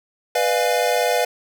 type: chord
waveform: square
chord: B diminished seventh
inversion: none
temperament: equal with one note detuned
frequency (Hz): 493.9 / 602.8 / 698.5 / 830.6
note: B4 / D5 / F5 / Ab5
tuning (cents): 0 / +45 / 0 / 0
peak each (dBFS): -22 / -24 / -22 / -28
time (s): 0.35-1.25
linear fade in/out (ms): 5
effects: none